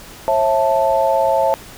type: chord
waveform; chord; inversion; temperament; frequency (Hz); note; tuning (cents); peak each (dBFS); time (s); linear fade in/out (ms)
sine; A major; first; equal with one note detuned; 541.1 / 659.3 / 880; C#5 / E5 / A5; -42 / 0 / 0; -17; 0.28-1.54; 0
effects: pink hiss -38 dBFS RMS until 1.77 s